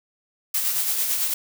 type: noise with tremolo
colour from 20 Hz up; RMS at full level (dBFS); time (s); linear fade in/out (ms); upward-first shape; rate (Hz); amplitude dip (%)
blue; -22; 0.54-1.34; 5; sine; 9; 40
effects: none